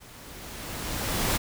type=noise with level ramp; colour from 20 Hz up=pink; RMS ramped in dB=-49 to -24 dBFS; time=0-1.38 s; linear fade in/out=20 ms; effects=none